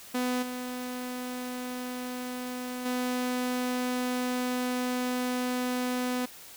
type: tone with level steps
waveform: sawtooth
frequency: 249.9 Hz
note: B3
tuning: 21 cents sharp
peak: -23 / -30 / -24 dBFS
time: 0.14-6.26 s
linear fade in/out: 10 ms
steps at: 0.42 / 2.85 s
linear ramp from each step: 10 ms
effects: white hiss -48 dBFS RMS until 6.56 s